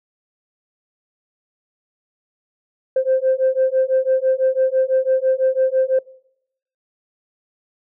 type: beating tone pair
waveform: sine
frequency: 520 / 526 Hz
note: C5 / C5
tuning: -11 / +9 cents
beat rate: 6 Hz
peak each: -17 dBFS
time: 2.96-5.99 s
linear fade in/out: 5 ms
effects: noise-tail reverb RT60 0.8 s tail -24 dB re dry + tanh soft clip ceiling -9 dBFS